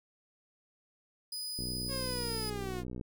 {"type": "tone", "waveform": "sawtooth", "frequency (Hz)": 4978, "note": "D#8", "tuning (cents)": 0, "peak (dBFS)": -34, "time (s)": [1.32, 2.5], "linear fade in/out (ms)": 5}
{"type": "click train", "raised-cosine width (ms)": 3, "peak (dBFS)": -28, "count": 89, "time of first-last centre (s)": [1.59, 3.012], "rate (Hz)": 61.9}
{"type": "linear sweep", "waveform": "sawtooth", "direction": "down", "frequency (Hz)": [550, 349.2], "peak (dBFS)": -35, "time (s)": [1.88, 2.84], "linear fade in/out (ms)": 50}
{"effects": []}